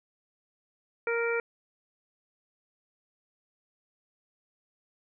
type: harmonic tone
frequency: 466.2 Hz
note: A#4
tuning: in tune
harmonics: 1 / 2 / 3 / 4 / 5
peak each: -28 / -40 / -33 / -39 / -34 dBFS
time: 1.07-1.4 s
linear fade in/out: 2 ms
effects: none